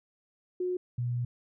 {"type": "tone pair in turn", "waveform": "sine", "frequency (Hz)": [362.8, 121.53], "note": ["F#4", "B2"], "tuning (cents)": [-34, -27], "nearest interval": "octave + perfect fifth", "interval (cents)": 1893, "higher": "first", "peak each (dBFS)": -28, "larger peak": "neither", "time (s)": [[0.6, 0.77], [0.98, 1.25]], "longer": "second", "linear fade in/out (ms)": 5, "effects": []}